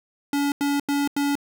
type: tone bursts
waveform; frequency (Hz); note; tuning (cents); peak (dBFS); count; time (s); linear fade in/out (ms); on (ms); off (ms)
square; 284.6; C#4; +46; -21; 4; 0.33-1.354; 2; 190; 88
effects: none